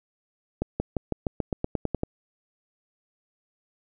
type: accelerating click train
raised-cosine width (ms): 2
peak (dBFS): -12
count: 12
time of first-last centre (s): 0.62-2.034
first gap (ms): 180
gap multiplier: 0.93
effects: none